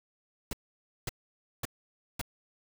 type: noise bursts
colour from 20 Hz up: pink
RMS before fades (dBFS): -34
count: 4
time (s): 0.51-2.214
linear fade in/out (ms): 2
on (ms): 21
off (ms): 540
effects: none